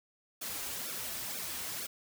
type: noise with flanger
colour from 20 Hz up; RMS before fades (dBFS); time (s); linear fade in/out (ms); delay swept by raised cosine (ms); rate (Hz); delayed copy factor
white; -39; 0.41-1.87; 10; 0.99 to 6.79; 2.1; -0.85
effects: none